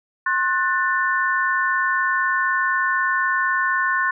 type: chord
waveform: sine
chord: F# diminished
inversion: second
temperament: just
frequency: 1065.6 / 1480 / 1776 Hz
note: C6 / F#6 / A6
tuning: +31 / 0 / +16 cents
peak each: -22 dBFS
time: 0.26-4.11 s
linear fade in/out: 5 ms
effects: none